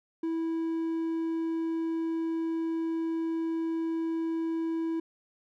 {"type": "tone", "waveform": "triangle", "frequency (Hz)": 327.5, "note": "E4", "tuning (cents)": -11, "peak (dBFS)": -26, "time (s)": [0.23, 5], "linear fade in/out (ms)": 5, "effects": []}